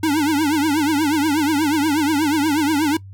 square tone with vibrato, 300.2 Hz, D4, 38 cents sharp, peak -16 dBFS, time 0.03-2.97 s, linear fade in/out 5 ms, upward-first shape triangle, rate 8.3 Hz, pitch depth 160 cents each way, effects noise-tail reverb RT60 0.1 s tail -20 dB re dry + added 97 Hz sine -35 dBFS peak until 3.13 s

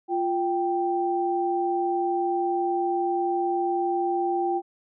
sine tone pair together, 349.2 / 784 Hz, F4 / G5, 0 / 0 cents, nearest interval octave + major second, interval 1400 cents, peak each -25 dBFS, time 0.08-4.62 s, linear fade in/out 50 ms, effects none

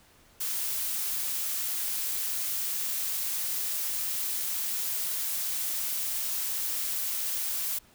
blue noise, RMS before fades -31 dBFS, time 0.4-7.79 s, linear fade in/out 10 ms, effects pink hiss -59 dBFS RMS until 7.94 s

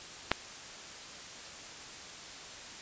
clicks, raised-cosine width 0.3 ms, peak -26 / -8 dBFS, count 2, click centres 0.313 / 0.316 s, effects white hiss -46 dBFS RMS until 2.81 s + resampled to 16000 Hz

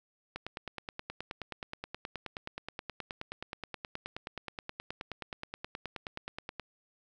click train, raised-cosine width 0.3 ms, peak -22 dBFS, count 60, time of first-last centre 0.36-6.597 s, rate 9.46 Hz, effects none

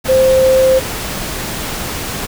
sine tone in noise, 523.3 Hz, C5, in tune, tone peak -7 dBFS, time 0.08-0.8 s, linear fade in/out 20 ms, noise pink, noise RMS -22 dBFS, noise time 0.04-2.27 s, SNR +12 dB, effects none

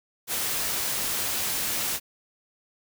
white noise, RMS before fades -28 dBFS, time 0.27-2 s, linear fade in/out 50 ms, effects none

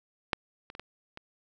clicks, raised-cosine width 0.3 ms, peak -9 / -27 / -27 / -23 / -26 dBFS, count 5, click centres 0.332 / 0.701 / 0.751 / 0.796 / 1.174 s, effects none

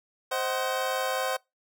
25% pulse chord, C diminished, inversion none, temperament just, 523.3 / 627.9 / 753.5 Hz, C5 / Eb5 / Gb5, 0 / +16 / +31 cents, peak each -26 / -31 / -28 dBFS, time 0.31-1.37 s, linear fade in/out 10 ms, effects noise-tail reverb RT60 0.2 s tail -24 dB re dry

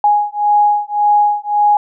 sine beating tone pair, 829 / 830.8 Hz, G#5 / G#5, -3 / 0 cents, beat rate 1.8 Hz, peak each -13 dBFS, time 0.04-1.77 s, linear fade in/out 2 ms, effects none

